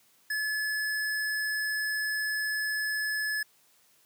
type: tone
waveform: square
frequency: 1716 Hz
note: A6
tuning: 44 cents flat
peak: -29 dBFS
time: 0.3-3.43 s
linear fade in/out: 5 ms
effects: white hiss -64 dBFS RMS until 4.05 s + high-pass 100 Hz 12 dB/octave